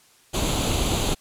pink noise with comb filter, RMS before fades -23 dBFS, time 0.33-1.15 s, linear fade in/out 20 ms, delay 0.28 ms, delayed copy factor +0.65, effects white hiss -56 dBFS RMS until 1.2 s + low-pass 11000 Hz 12 dB/octave

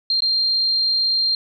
sine tone with dropouts, 4186 Hz, C8, in tune, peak -16 dBFS, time 0.1-1.35 s, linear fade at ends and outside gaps 2 ms, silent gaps 0.205-0.221 s, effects none

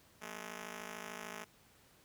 5% pulse ring-modulated tone, 212.9 Hz, G#3, 43 cents sharp, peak -30 dBFS, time 0.21-1.45 s, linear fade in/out 20 ms, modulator 26.7 Hz, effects pink hiss -65 dBFS RMS until 2.04 s + high-pass 60 Hz 12 dB/octave

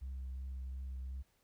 sine tone with vibrato, 65.41 Hz, C2, in tune, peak -38 dBFS, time 0.01-1.23 s, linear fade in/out 20 ms, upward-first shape triangle, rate 2.8 Hz, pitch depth 21 cents each way, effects tanh soft clip ceiling -38 dBFS + pink hiss -75 dBFS RMS until 1.43 s

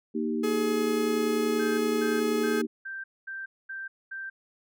sine chord, Eb major, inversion second, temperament equal, 233.1 / 311.1 / 392 Hz, Bb3 / Eb4 / G4, 0 / 0 / 0 cents, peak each -29 / -31 / -32 dBFS, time 0.14-2.67 s, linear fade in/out 20 ms
45% pulse tone, 422.5 Hz, G#4, 30 cents sharp, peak -27 dBFS, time 0.43-2.62 s, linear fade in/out 10 ms
sine tone bursts, 1568 Hz, G6, in tune, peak -34 dBFS, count 7, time 1.59-4.3 s, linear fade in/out 10 ms, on 190 ms, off 230 ms
effects none

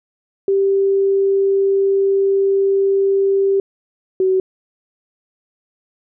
sine tone pair in turn, 392 / 376.5 Hz, G4 / F#4, 0 / +30 cents, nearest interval minor second, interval 70 cents, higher first, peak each -12 dBFS, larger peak neither, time 0.48-3.6 / 4.2-4.4 s, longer first, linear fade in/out 2 ms, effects none

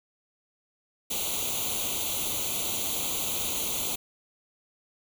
white noise with comb filter, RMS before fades -30 dBFS, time 1.1-3.96 s, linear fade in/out 10 ms, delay 0.29 ms, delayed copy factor +0.9, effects none

